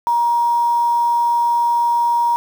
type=tone with quantisation; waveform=sine; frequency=946 Hz; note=A#5; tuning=25 cents sharp; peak=-13 dBFS; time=0.07-2.36 s; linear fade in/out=0 ms; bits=6; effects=none